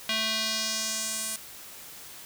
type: tone with band-pass filter sweep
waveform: square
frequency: 220 Hz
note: A3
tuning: in tune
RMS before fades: -30 dBFS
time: 0.09-1.36 s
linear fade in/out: 2 ms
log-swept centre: 3300 to 9700 Hz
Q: 1.8
effects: white hiss -45 dBFS RMS until 2.25 s